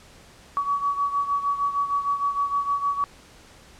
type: beating tone pair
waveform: sine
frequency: 1132 / 1138.5 Hz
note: C#6 / C#6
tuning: +36 / +46 cents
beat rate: 6.5 Hz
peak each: -23 / -28 dBFS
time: 0.57-3.04 s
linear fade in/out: 0 ms
effects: pink hiss -50 dBFS RMS until 3.79 s + low-pass 9000 Hz 12 dB/octave